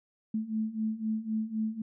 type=beating tone pair; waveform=sine; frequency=216.5 / 220.4 Hz; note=A3 / A3; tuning=-28 / +3 cents; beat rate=3.9 Hz; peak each=-34 / -31 dBFS; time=0.34-1.82 s; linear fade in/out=5 ms; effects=none